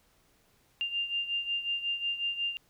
sine beating tone pair, 2794 / 2799.5 Hz, F7 / F7, 0 / +4 cents, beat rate 5.5 Hz, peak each -31 / -36 dBFS, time 0.81-2.57 s, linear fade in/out 0 ms, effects pink hiss -67 dBFS RMS until 2.69 s

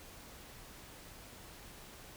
silence, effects pink hiss -53 dBFS RMS until 2.16 s

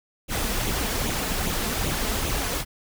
pink noise with flanger, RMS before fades -26 dBFS, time 0.28-2.65 s, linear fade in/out 50 ms, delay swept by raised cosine 0.29 to 4.69 ms, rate 2.5 Hz, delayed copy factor +0.55, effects none

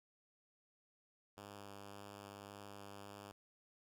5% pulse tone with vibrato, 101 Hz, G#2, 48 cents flat, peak -40 dBFS, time 1.37-3.32 s, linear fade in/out 5 ms, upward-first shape triangle, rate 1.8 Hz, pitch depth 11 cents each way, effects none

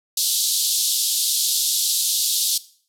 pink band-pass noise, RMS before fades -21 dBFS, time 0.17-2.58 s, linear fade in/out 5 ms, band 3500 to 14000 Hz, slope 48 dB/octave, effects noise-tail reverb RT60 0.5 s tail -18 dB re dry

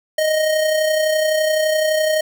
square tone with amplitude modulation, 622.3 Hz, D#5, in tune, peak -14 dBFS, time 0.18-2.21 s, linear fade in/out 5 ms, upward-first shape sine, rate 31.8 Hz, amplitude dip 40%, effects none

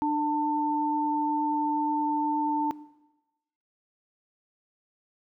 sine tone pair together, 298.6 / 893.7 Hz, D4 / A5, +29 / +27 cents, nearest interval octave + perfect fifth, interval 1898 cents, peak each -26 dBFS, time 0.02-2.71 s, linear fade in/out 0 ms, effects noise-tail reverb RT60 1.0 s tail -18 dB re dry

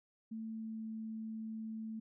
sine tone with pitch glide, 222.3 to 220.9 Hz, A3 to A3, +18 to +7 cents, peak -40 dBFS, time 0.31-2 s, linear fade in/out 10 ms, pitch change -11 cents, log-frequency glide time 0.48-0.86 s, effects none

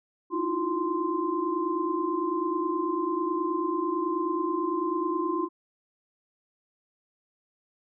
sine tone cluster, 306.2 / 327.4 / 356.6 / 1042 Hz, D#4 / E4 / F4 / C6, -28 / -12 / +36 / -7 cents, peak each -35 / -30 / -30 / -30 dBFS, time 0.3-5.49 s, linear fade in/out 50 ms, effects none

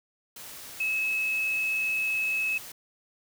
sine tone in noise, 2583 Hz, E7, 36 cents flat, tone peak -25 dBFS, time 0.8-2.58 s, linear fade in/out 5 ms, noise white, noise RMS -43 dBFS, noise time 0.36-2.72 s, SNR +15 dB, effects none

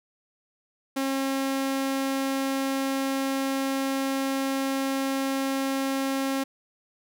sawtooth tone, 270 Hz, C#4, 45 cents flat, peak -21 dBFS, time 0.96-6.44 s, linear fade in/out 10 ms, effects none

